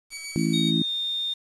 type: tone with tremolo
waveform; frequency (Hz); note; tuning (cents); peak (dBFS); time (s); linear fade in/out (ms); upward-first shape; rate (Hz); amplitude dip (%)
15% pulse; 2270; C#7; +41; -26; 0.1-0.72; 50; square; 7; 35
type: harmonic tone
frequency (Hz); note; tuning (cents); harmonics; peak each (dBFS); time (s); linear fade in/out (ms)
54.9; A1; -3; 3 / 4 / 5 / 6; -25 / -26 / -27 / -28; 0.36-0.82; 0
type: tone with pitch glide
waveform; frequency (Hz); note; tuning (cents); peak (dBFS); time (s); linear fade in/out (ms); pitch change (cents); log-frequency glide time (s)
sine; 3729 to 3644; A#7 to A#7; 0 to -40; -25; 0.53-1.34; 10; -40; 0.66-0.89
effects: resampled to 24000 Hz + 8-bit